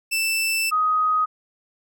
sawtooth / sine tone pair in turn, 2656 / 1253.5 Hz, E7 / D#6, +12 / +12 cents, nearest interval octave + minor second, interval 1300 cents, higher first, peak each -17 dBFS, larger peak neither, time 0.11-0.71 / 0.71-1.26 s, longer first, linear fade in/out 20 ms, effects none

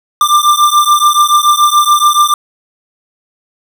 square beating tone pair, 1186 / 1193 Hz, D6 / D6, +17 / +27 cents, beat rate 7 Hz, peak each -10 dBFS, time 0.21-2.34 s, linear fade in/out 2 ms, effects none

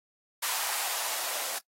violet noise with band-pass filter sweep, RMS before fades -33 dBFS, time 0.42-1.59 s, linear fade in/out 10 ms, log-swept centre 920 to 600 Hz, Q 2, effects noise-tail reverb RT60 0.1 s tail -21 dB re dry + AAC 48 kbps

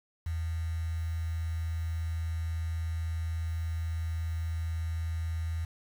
sine tone with quantisation, 81.8 Hz, E2, 13 cents flat, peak -30 dBFS, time 0.26-5.65 s, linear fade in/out 5 ms, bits 8, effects none

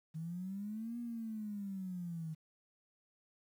sine linear two-way sweep, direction up then down, 155.56 to 240 to 155.56 Hz, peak -39 dBFS, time 0.14-2.35 s, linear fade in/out 20 ms, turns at 0.99 s, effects 11-bit

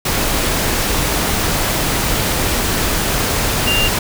sine tone in noise, 2794 Hz, F7, in tune, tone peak -15 dBFS, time 3.67-3.88 s, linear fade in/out 5 ms, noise pink, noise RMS -17 dBFS, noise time 0.05-3.99 s, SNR -1 dB, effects none

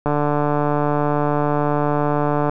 click train, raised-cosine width 1 ms, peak -6 dBFS, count 359, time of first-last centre 0.06-2.495 s, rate 147 Hz, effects none

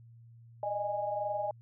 sine tone cluster, 604 / 626 / 825 Hz, D5 / D#5 / G#5, +48 / +10 / -12 cents, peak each -36 / -37 / -34 dBFS, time 0.63-1.51 s, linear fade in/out 2 ms, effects added 116 Hz sine -52 dBFS peak until 1.61 s

